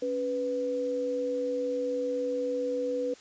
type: tone pair together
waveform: sine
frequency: 277.7 / 495.4 Hz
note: C#4 / B4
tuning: +3 / +5 cents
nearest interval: minor seventh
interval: 1002 cents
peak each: -35 / -28 dBFS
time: 0.02-3.14 s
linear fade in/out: 5 ms
effects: white hiss -53 dBFS RMS until 3.2 s + resampled to 16000 Hz